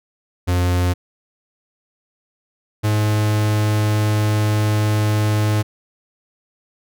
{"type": "tone pair in turn", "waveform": "45% pulse", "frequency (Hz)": [89.2, 106.08], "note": ["F2", "G#2"], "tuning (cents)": [37, 37], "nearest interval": "minor third", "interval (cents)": 300, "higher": "second", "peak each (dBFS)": -15, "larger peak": "neither", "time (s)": [[0.47, 0.94], [2.83, 5.63]], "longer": "second", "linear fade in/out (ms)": 20, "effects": []}